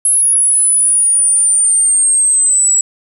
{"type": "linear sweep", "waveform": "sine", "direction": "down", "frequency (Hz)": [10660, 7750], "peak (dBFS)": -8, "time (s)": [0.05, 2.81], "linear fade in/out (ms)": 2, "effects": ["7-bit"]}